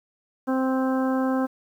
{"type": "harmonic tone", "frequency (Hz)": 261.6, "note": "C4", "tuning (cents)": 0, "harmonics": [1, 2, 3, 4, 5, 6], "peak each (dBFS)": [-22, -28, -32, -34, -36, -38], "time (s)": [0.47, 1.47], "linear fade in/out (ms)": 20, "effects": ["9-bit"]}